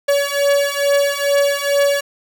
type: beating tone pair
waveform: 45% pulse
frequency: 565 / 567.3 Hz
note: C#5 / C#5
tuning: +33 / +40 cents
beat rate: 2.3 Hz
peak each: -17 dBFS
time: 0.08-2.01 s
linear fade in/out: 10 ms
effects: none